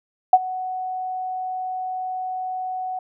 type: tone with ADSR envelope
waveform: sine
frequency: 743 Hz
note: F#5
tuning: 7 cents sharp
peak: -5 dBFS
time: 0.33-2.99 s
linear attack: 4 ms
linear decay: 43 ms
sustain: -20 dB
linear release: 4 ms
effects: none